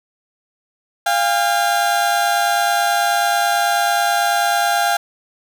30% pulse tone pair together, 696.8 / 806 Hz, F5 / G5, -4 / +48 cents, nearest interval minor third, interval 252 cents, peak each -15 dBFS, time 1.06-4.97 s, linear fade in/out 5 ms, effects none

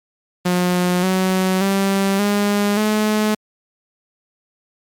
sawtooth tone with pitch steps, 179.2 / 187.24 / 195.64 / 204.4 / 213.6 Hz, F3 / F#3 / G3 / G#3 / G#3, +45 / +21 / -3 / -27 / +49 cents, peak -11 dBFS, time 0.45-3.35 s, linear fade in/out 10 ms, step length 580 ms, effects MP3 96 kbps

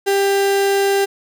35% pulse tone, 395.8 Hz, G4, 17 cents sharp, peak -12 dBFS, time 0.06-1.06 s, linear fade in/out 20 ms, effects none

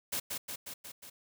white noise with echo, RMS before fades -34 dBFS, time 0.12-0.2 s, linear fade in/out 10 ms, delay 180 ms, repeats 5, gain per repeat -3 dB, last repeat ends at 1.1 s, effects none

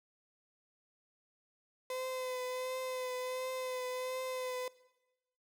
35% pulse tone with vibrato, 510 Hz, C5, 44 cents flat, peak -35 dBFS, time 1.9-4.68 s, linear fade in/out 2 ms, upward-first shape triangle, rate 1.4 Hz, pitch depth 26 cents each way, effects noise-tail reverb RT60 1.0 s tail -20 dB re dry

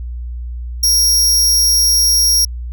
sawtooth tone with amplitude modulation, 5600 Hz, F8, 4 cents sharp, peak -4 dBFS, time 0.83-2.45 s, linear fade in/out 5 ms, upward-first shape sine, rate 230 Hz, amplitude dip 70%, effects added 60 Hz sine -22 dBFS peak until 2.72 s

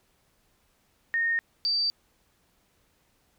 sine tone pair in turn, 1844 / 4647 Hz, A#6 / D8, -19 / -19 cents, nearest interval octave + major third, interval 1600 cents, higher second, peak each -23 dBFS, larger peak neither, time 1.14-1.39 / 1.65-1.9 s, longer neither, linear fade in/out 0 ms, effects pink hiss -68 dBFS RMS until 3.38 s

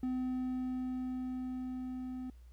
triangle tone with level ramp, 254.8 Hz, C4, 46 cents flat, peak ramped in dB -30 to -37 dBFS, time 0.03-2.3 s, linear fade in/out 2 ms, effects added 60 Hz sine -52 dBFS peak until 2.52 s + pink hiss -73 dBFS RMS until 2.52 s

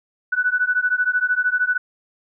sine beating tone pair, 1480 / 1493 Hz, F#6 / F#6, 0 / +15 cents, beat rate 13 Hz, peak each -20 dBFS, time 0.32-1.78 s, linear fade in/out 10 ms, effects none

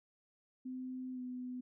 sine tone with pitch glide, 256.3 to 250.9 Hz, C4 to B3, -36 to +28 cents, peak -40 dBFS, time 0.65-1.61 s, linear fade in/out 10 ms, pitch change -36 cents, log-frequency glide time 1.13-1.2 s, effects none

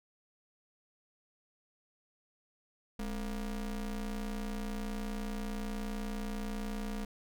square ring-modulated tone, 119.4 Hz, A#2, 42 cents sharp, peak -33 dBFS, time 2.99-7.05 s, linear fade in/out 5 ms, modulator 89.4 Hz, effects none

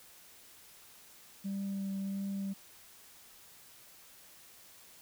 sine tone with vibrato, 196 Hz, G3, in tune, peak -32 dBFS, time 1.44-2.54 s, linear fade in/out 20 ms, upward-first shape triangle, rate 1.5 Hz, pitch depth 14 cents each way, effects tanh soft clip ceiling -32 dBFS + white hiss -57 dBFS RMS until 5.01 s

